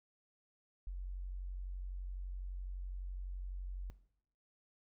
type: tone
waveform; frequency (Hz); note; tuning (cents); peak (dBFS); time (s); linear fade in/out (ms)
sine; 45.94; F#1; -12; -39; 0.87-3.9; 0
effects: noise-tail reverb RT60 0.7 s tail -17 dB re dry